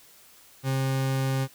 40% pulse tone, 133.6 Hz, C3, 36 cents sharp, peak -23 dBFS, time 0.63-1.48 s, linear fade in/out 50 ms, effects white hiss -54 dBFS RMS until 1.54 s

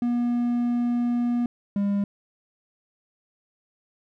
triangle tone pair in turn, 240.5 / 201.3 Hz, B3 / G3, -46 / +46 cents, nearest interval minor third, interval 308 cents, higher first, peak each -19 dBFS, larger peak neither, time 0.02-1.46 / 1.76-2.04 s, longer first, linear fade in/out 2 ms, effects none

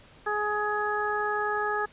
harmonic tone, 419 Hz, G#4, 15 cents sharp, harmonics 1 / 2 / 3 / 4, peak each -31 / -31 / -31 / -31 dBFS, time 0.26-1.86 s, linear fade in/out 10 ms, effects pink hiss -54 dBFS RMS until 1.92 s + resampled to 8000 Hz

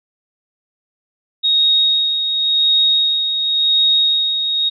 sine tone with tremolo, 3751 Hz, A#7, 10 cents sharp, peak -10 dBFS, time 1.43-4.7 s, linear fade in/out 20 ms, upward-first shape sine, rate 0.92 Hz, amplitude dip 50%, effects none

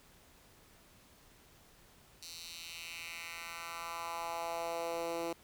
10% pulse tone with high-pass filter sweep, 168.1 Hz, E3, 34 cents sharp, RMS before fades -41 dBFS, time 2.22-5.33 s, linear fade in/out 5 ms, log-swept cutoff 4600 to 360 Hz, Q 2.1, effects pink hiss -62 dBFS RMS until 5.43 s

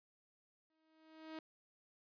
sawtooth tone with exponential growth, 316.6 Hz, D#4, 30 cents sharp, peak -40 dBFS, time 0.7-1.39 s, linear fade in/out 2 ms, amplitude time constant 150 ms, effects resampled to 11025 Hz

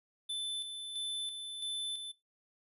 square tone with tremolo, 3520 Hz, A7, in tune, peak -35 dBFS, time 0.29-2.12 s, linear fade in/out 10 ms, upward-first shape square, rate 1.5 Hz, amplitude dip 45%, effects noise-tail reverb RT60 0.2 s tail -19 dB re dry + resampled to 32000 Hz

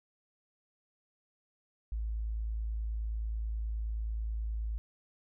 sine tone, 54.7 Hz, A1, 9 cents flat, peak -32 dBFS, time 1.92-4.78 s, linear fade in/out 0 ms, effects none

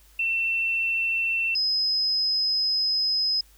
sine tone pair in turn, 2693 / 5071 Hz, E7 / D#8, +36 / +32 cents, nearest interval major seventh, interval 1096 cents, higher second, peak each -22 / -21 dBFS, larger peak second, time 0.19-1.55 / 1.55-3.41 s, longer second, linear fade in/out 5 ms, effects added 50 Hz sine -54 dBFS peak until 3.57 s + white hiss -58 dBFS RMS until 3.57 s

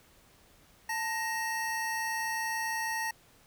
square tone pair together, 889 / 1873.4 Hz, A5 / A#6, +18 / +8 cents, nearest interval octave + minor second, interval 1290 cents, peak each -35 / -34 dBFS, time 0.89-3.11 s, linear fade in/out 5 ms, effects pink hiss -61 dBFS RMS until 3.46 s

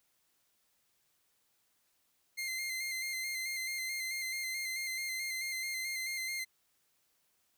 sawtooth tone with vibrato, 2093 Hz, C7, in tune, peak -32 dBFS, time 2.37-6.45 s, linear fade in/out 20 ms, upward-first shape square, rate 4.6 Hz, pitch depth 23 cents each way, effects white hiss -75 dBFS RMS until 7.57 s

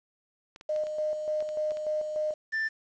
clicks, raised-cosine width 0.2 ms, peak -29 dBFS, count 8, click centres 0.561 / 0.611 / 0.762 / 0.869 / 1.405 / 1.49 / 1.708 / 1.771 s
sine tone with tremolo, 612 Hz, D#5, 29 cents flat, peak -26 dBFS, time 0.69-2.34 s, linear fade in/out 5 ms, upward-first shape square, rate 3.4 Hz, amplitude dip 45%
triangle tone, 1774 Hz, A6, 14 cents sharp, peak -25 dBFS, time 2.52-2.69 s, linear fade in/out 20 ms
effects resampled to 16000 Hz + 9-bit

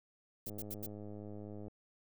violet noise bursts, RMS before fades -43 dBFS, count 4, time 0.46-0.865 s, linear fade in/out 5 ms, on 39 ms, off 83 ms
click train, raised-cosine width 2 ms, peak -35 dBFS, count 127, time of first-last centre 0.47-1.682 s, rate 104 Hz
effects none

